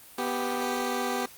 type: tone pair together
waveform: 15% pulse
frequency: 246.9 / 391.9 Hz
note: B3 / G4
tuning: 0 / 0 cents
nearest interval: minor sixth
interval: 800 cents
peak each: -24 dBFS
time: 0.18-1.26 s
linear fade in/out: 5 ms
effects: white hiss -50 dBFS RMS until 1.37 s + Opus 24 kbps